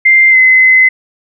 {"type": "tone with pitch glide", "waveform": "sine", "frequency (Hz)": [2093, 2044], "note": ["C7", "C7"], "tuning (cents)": [0, -41], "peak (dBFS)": -3, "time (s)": [0.05, 0.89], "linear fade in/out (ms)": 10, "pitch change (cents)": -41, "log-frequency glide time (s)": [0.3, 0.37], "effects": []}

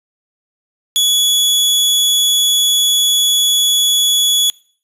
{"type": "tone with amplitude modulation", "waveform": "sawtooth", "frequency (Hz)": 3390, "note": "G#7", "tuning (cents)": 35, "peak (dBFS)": -6, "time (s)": [0.96, 4.5], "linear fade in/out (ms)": 0, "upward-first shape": "sine", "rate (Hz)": 200, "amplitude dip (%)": 30, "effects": ["noise-tail reverb RT60 0.5 s tail -23 dB re dry", "resampled to 32000 Hz"]}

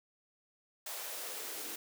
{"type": "noise with high-pass filter sweep", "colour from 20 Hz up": "white", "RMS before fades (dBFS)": -42, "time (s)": [0.86, 1.76], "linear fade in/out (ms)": 5, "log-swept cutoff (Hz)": [660, 290], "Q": 2.3, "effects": []}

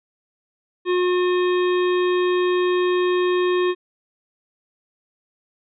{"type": "harmonic tone with a mistuned harmonic", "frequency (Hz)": 360, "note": "F#4", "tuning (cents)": -47, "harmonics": [1, 3, 5, 7, 9, 10], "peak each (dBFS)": [-17, -27, -31, -34, -36, -37], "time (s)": [0.85, 3.75], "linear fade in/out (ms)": 50, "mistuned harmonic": 10, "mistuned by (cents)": 61, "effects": []}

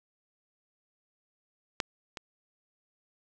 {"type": "clicks", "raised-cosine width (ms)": 0.2, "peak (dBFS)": [-10, -21], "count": 2, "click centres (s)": [1.802, 2.172], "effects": []}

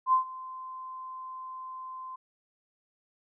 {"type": "tone with ADSR envelope", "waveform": "sine", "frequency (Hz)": 1036, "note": "C6", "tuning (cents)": -17, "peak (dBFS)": -18, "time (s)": [0.06, 2.16], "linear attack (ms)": 69, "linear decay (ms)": 110, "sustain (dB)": -20, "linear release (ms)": 8, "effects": []}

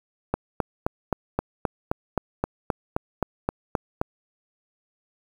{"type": "click train", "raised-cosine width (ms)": 1, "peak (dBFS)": -8, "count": 15, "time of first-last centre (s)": [0.34, 4.015], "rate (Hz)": 3.81, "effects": ["7-bit"]}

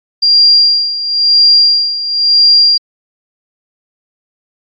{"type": "tone with tremolo", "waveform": "sine", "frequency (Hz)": 4775, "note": "D8", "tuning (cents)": 28, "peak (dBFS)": -3, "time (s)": [0.22, 2.78], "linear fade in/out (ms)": 10, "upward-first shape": "sine", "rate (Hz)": 0.98, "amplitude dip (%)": 75, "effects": ["AAC 64 kbps"]}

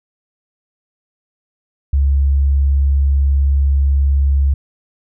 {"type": "tone", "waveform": "sine", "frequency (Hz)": 69.3, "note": "C#2", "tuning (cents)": 0, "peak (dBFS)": -10, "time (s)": [1.93, 4.54], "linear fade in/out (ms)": 5, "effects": []}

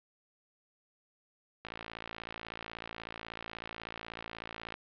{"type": "click train", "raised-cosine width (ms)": 0.3, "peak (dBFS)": -24, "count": 175, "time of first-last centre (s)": [1.65, 4.741], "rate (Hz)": 56.3, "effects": ["low-pass 4000 Hz 12 dB/octave"]}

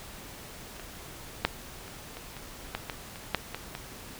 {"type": "clicks", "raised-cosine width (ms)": 0.3, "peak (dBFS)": [-30, -27, -6, -29, -24, -27, -14, -17, -26, -8, -17, -19], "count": 12, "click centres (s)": [0.766, 0.797, 1.45, 1.88, 2.17, 2.367, 2.75, 2.898, 3.158, 3.347, 3.546, 3.751], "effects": ["pink hiss -45 dBFS RMS until 4.19 s"]}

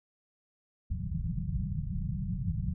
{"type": "low-pass noise", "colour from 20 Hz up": "white", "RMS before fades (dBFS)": -33, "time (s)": [0.9, 2.74], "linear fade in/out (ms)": 5, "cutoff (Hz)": 190, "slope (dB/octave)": 96, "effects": []}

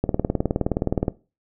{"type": "click train", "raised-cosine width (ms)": 2, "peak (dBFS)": -7, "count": 21, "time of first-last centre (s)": [0.04, 1.082], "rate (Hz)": 19.2, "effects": ["noise-tail reverb RT60 0.3 s tail -18 dB re dry"]}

